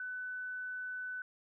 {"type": "tone", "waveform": "sine", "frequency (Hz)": 1500, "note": "F#6", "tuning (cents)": 23, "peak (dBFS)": -38, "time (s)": [0, 1.22], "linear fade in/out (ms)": 2, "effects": []}